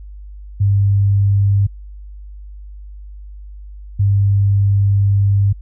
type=tone pair in turn; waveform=sine; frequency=100 / 100 Hz; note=G2 / G2; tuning=+35 / +35 cents; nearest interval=unison; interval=0 cents; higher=neither; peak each=-10 dBFS; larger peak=neither; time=0.6-1.67 / 3.99-5.53 s; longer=second; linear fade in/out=10 ms; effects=added 50 Hz sine -31 dBFS peak until 5.61 s